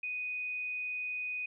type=tone; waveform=sine; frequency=2489 Hz; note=D#7; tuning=in tune; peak=-34 dBFS; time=0.03-1.46 s; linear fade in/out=5 ms; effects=none